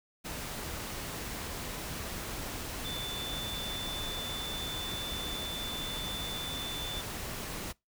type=tone in noise; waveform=sine; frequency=3520 Hz; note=A7; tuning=in tune; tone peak=-37 dBFS; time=2.84-7.02 s; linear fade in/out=20 ms; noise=pink; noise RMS=-39 dBFS; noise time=0.24-7.73 s; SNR=-1 dB; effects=noise-tail reverb RT60 0.2 s tail -24 dB re dry